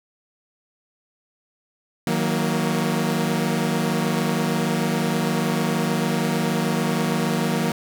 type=chord; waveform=sawtooth; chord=D# minor; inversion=none; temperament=equal with one note detuned; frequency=158.47 / 185 / 233.1 Hz; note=D#3 / F#3 / A#3; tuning=+32 / 0 / 0 cents; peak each=-21 / -21 / -20 dBFS; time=2.07-7.72 s; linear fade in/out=2 ms; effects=none